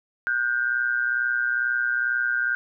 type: tone pair together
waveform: sine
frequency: 1445.8 / 1568 Hz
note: F#6 / G6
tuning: -40 / 0 cents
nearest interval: minor second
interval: 140 cents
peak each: -24 dBFS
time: 0.27-2.55 s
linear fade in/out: 0 ms
effects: none